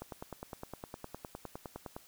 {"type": "click train", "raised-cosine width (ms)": 1, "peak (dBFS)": -27, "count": 20, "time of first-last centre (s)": [0.02, 1.965], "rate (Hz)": 9.77, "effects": ["white hiss -60 dBFS RMS until 2.07 s"]}